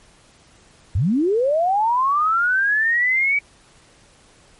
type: linear sweep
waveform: sine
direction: up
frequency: 73.5 to 2288 Hz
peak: -15 dBFS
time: 0.95-3.39 s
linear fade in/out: 5 ms
effects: pink hiss -52 dBFS RMS until 4.59 s + MP3 48 kbps